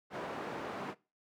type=band-pass noise; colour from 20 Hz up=white; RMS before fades=-41 dBFS; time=0.1-0.95 s; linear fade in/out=50 ms; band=160 to 1000 Hz; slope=12 dB/octave; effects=noise-tail reverb RT60 0.3 s tail -21 dB re dry